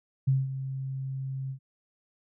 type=tone with ADSR envelope; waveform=sine; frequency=133.7 Hz; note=C3; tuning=38 cents sharp; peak=-19 dBFS; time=0.27-1.59 s; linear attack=12 ms; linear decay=190 ms; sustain=-12 dB; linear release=88 ms; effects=none